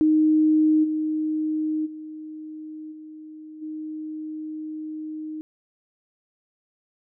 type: tone with level steps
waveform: sine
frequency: 310.2 Hz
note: D#4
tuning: 5 cents flat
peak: -15 / -22 / -34 / -38 / -30 dBFS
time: 0.01-5.41 s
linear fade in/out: 0 ms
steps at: 0.83 / 1.85 / 2.91 / 3.61 s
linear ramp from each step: 20 ms
effects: none